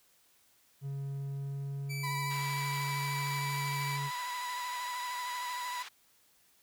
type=tone with pitch glide; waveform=triangle; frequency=138.59 to 140.93 Hz; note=C#3 to C#3; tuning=0 to +29 cents; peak=-33 dBFS; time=0.81-4.11 s; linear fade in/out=50 ms; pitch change=+29 cents; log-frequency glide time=1.23-3.16 s
type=tone; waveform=sawtooth; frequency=2314 Hz; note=D7; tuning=26 cents flat; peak=-36 dBFS; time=1.89-3.98 s; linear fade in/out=20 ms
type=tone with vibrato; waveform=35% pulse; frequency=987.8 Hz; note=B5; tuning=in tune; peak=-34 dBFS; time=2.03-5.83 s; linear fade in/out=10 ms; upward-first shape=sine; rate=13 Hz; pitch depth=26 cents each way
type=band-pass noise; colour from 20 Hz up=white; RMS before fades=-47 dBFS; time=2.3-5.89 s; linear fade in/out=10 ms; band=1000 to 3500 Hz; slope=12 dB/octave
effects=white hiss -67 dBFS RMS until 6.62 s